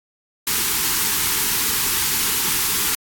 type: band-stop noise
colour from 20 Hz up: white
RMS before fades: -20 dBFS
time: 0.47-2.95 s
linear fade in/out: 2 ms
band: 460 to 810 Hz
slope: 96 dB/octave
effects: AAC 64 kbps